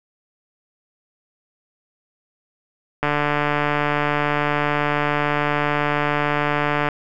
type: click train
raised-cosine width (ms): 0.5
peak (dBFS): -5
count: 568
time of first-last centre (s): 3.03-6.887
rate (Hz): 147
effects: none